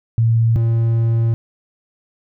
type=tone pair in turn; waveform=sine / triangle; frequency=114.4 / 114.8 Hz; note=A#2 / A#2; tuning=-32 / -26 cents; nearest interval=unison; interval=6 cents; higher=second; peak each=-11 dBFS; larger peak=neither; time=0.18-0.56 / 0.56-1.34 s; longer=second; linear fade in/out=0 ms; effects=none